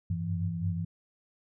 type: tone cluster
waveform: sine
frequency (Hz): 92.4 / 95.8 / 101.1 / 167.3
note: F#2 / G2 / G#2 / E3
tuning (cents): -2 / -39 / -46 / +26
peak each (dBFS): -36 / -35 / -36 / -32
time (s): 0.1-0.85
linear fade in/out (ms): 5
effects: none